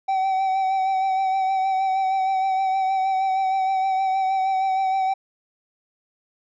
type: tone with vibrato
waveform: triangle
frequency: 765 Hz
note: G5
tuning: 42 cents flat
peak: -17 dBFS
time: 0.08-5.14 s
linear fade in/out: 10 ms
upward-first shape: sine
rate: 6.4 Hz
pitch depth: 25 cents each way
effects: resampled to 16000 Hz